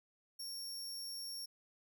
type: tone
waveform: sawtooth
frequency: 5510 Hz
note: F8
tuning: 24 cents flat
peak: -40 dBFS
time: 0.39-1.46 s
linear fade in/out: 10 ms
effects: none